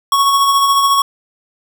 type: tone with tremolo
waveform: square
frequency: 1108.7 Hz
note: C#6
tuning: in tune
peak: -9 dBFS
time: 0.12-1.02 s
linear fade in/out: 2 ms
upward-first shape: sine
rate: 14 Hz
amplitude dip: 35%
effects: none